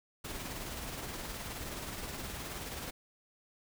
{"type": "noise with tremolo", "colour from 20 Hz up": "pink", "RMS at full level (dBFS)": -40, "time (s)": [0.24, 2.91], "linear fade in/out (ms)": 10, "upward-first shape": "sine", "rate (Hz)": 19, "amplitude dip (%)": 35, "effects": []}